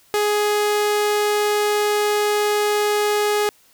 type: tone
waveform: sawtooth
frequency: 417 Hz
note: G#4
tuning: 7 cents sharp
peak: -13 dBFS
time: 0.14-3.49 s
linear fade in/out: 0 ms
effects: white hiss -55 dBFS RMS until 3.73 s